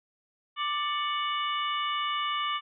harmonic tone with a mistuned harmonic, 589 Hz, D5, 5 cents sharp, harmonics 2 / 3 / 4 / 5 / 6, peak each -29 / -41 / -37 / -34 / -40 dBFS, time 0.56-2.61 s, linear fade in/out 50 ms, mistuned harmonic 4, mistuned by -92 cents, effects none

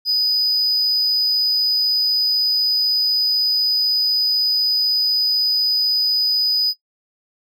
triangle tone, 4978 Hz, D#8, in tune, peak -12 dBFS, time 0.05-6.74 s, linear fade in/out 50 ms, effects noise-tail reverb RT60 0.1 s tail -20 dB re dry + tanh soft clip ceiling -11 dBFS

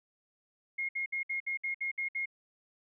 sine tone bursts, 2147 Hz, C7, 44 cents sharp, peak -31 dBFS, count 9, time 0.78-2.258 s, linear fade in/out 10 ms, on 110 ms, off 61 ms, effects none

